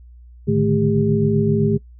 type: tone cluster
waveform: sine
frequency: 108.7 / 145.7 / 153.4 / 216.1 / 400.8 Hz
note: A2 / D3 / D#3 / A3 / G4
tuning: -21 / -13 / -24 / -31 / +38 cents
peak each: -22 / -25 / -20 / -19 / -20 dBFS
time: 0.47-1.78 s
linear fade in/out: 20 ms
effects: noise-tail reverb RT60 0.1 s tail -22 dB re dry + added 60 Hz sine -40 dBFS peak until 1.99 s